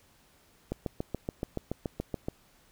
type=click train; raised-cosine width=2 ms; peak=-18 dBFS; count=12; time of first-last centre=0.72-2.285 s; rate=7.03 Hz; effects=pink hiss -63 dBFS RMS until 2.71 s